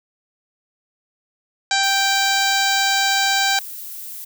harmonic tone, 784 Hz, G5, in tune, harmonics 1 / 2 / 3 / 4 / 5 / 6 / 7 / 8 / 9 / 10, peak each -21 / -21 / -26 / -28 / -23 / -26 / -31 / -32 / -28 / -34 dBFS, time 1.71-3.59 s, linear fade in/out 2 ms
violet noise, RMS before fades -33 dBFS, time 1.83-4.25 s, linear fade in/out 10 ms
effects none

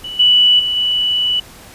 sine tone with level steps, 2960 Hz, F#7, in tune, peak -24 / -7 / -15 / -13 dBFS, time 0.04-1.4 s, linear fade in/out 5 ms, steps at 0.19 / 0.59 / 0.76 s, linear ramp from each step 10 ms, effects pink hiss -39 dBFS RMS until 1.74 s + resampled to 32000 Hz

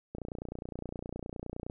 click train, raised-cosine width 2 ms, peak -25 dBFS, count 47, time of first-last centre 0.15-1.699 s, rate 29.7 Hz, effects none

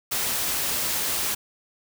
white noise, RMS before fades -26 dBFS, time 0.11-1.35 s, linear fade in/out 10 ms, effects none

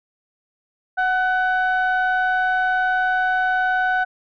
sine tone pair together, 740 / 1499.8 Hz, F#5 / F#6, 0 / +23 cents, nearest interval octave, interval 1223 cents, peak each -18 dBFS, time 0.97-4.05 s, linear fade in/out 20 ms, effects tanh soft clip ceiling -13 dBFS

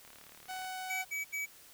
click train, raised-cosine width 0.3 ms, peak -38 dBFS, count 23, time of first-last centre 0.05-0.646 s, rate 36.9 Hz
sawtooth tone, 747 Hz, F#5, 16 cents sharp, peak -35 dBFS, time 0.48-1.05 s, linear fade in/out 20 ms
square tone bursts, 2282 Hz, C#7, 50 cents sharp, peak -35 dBFS, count 3, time 0.89-1.462 s, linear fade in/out 20 ms, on 140 ms, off 76 ms
effects white hiss -57 dBFS RMS until 1.73 s

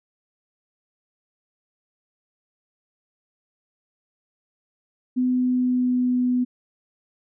sine tone with pitch glide, 252.2 to 249 Hz, B3 to B3, +36 to +14 cents, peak -18 dBFS, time 5.16-6.45 s, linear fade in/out 20 ms, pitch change -22 cents, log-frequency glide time 5.26-6.2 s, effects none

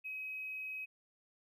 triangle tone with hard clipping, 2539 Hz, D#7, 34 cents sharp, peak -40 dBFS, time 0.04-0.86 s, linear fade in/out 20 ms, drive 3 dB, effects none

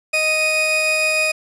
40% pulse tone pair together, 623.9 / 2489 Hz, D#5 / D#7, +5 / 0 cents, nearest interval 2 octaves, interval 2395 cents, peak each -21 / -16 dBFS, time 0.13-1.32 s, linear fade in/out 10 ms, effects resampled to 22050 Hz + 7-bit

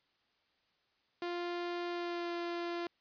sawtooth tone with pitch glide, 349 to 344.6 Hz, F4 to F4, -1 to -23 cents, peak -32 dBFS, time 1.22-2.87 s, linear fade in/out 2 ms, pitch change -22 cents, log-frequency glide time 1.89-2.33 s, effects white hiss -75 dBFS RMS until 3 s + resampled to 11025 Hz

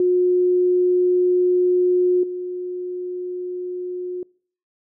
sine tone with level steps, 360.8 Hz, F#4, 44 cents flat, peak -14 / -25 dBFS, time 0-4.23 s, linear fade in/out 2 ms, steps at 2.23 s, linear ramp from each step 5 ms, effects noise-tail reverb RT60 0.5 s tail -26 dB re dry

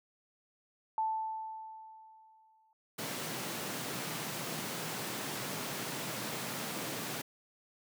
sine tone with exponential decay, 880 Hz, A5, in tune, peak -28 dBFS, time 0.98-2.73 s, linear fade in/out 1 ms, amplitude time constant 380 ms
pink high-pass noise, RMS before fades -39 dBFS, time 2.98-7.22 s, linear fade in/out 10 ms, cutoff 120 Hz, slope 48 dB/octave
effects none

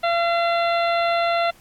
harmonic tone with a mistuned harmonic, 682 Hz, F5, 41 cents flat, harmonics 1 / 2 / 3 / 4 / 5 / 6, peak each -19 / -25 / -29 / -31 / -33 / -35 dBFS, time 0.03-1.51 s, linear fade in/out 10 ms, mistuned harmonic 5, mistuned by +42 cents, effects pink hiss -53 dBFS RMS until 1.6 s + AAC 64 kbps

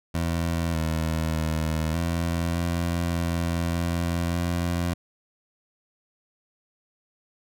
20% pulse tone with pitch steps, 83.8 / 80.2 / 79.2 / 84.4 / 85.6 / 84.7 / 85.4 / 86.4 Hz, E2 / E2 / D#2 / E2 / F2 / E2 / F2 / F2, +29 / -47 / +31 / +41 / -34 / +48 / -38 / -18 cents, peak -19 dBFS, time 0.14-4.94 s, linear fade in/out 10 ms, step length 600 ms, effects none

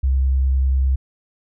sine tone with vibrato, 66.2 Hz, C2, 21 cents sharp, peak -14 dBFS, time 0.03-0.96 s, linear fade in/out 10 ms, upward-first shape square, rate 10 Hz, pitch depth 9 cents each way, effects none

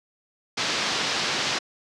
white low-pass noise, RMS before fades -26 dBFS, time 0.57-1.59 s, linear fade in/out 10 ms, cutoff 5400 Hz, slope 24 dB/octave, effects high-pass 150 Hz 12 dB/octave + low-pass 9000 Hz 12 dB/octave

